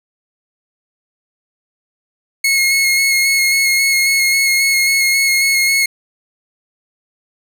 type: tone with vibrato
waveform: sawtooth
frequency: 2170 Hz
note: C#7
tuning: 37 cents flat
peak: -8 dBFS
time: 2.44-5.86 s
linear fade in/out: 5 ms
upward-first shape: square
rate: 3.7 Hz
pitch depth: 13 cents each way
effects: none